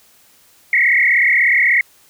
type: tone with frequency modulation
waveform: sine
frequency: 2052 Hz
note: C7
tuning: 34 cents flat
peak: -10 dBFS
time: 0.73-1.81 s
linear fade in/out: 2 ms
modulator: 36.5 Hz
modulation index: 4.8
effects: white hiss -51 dBFS RMS until 2.09 s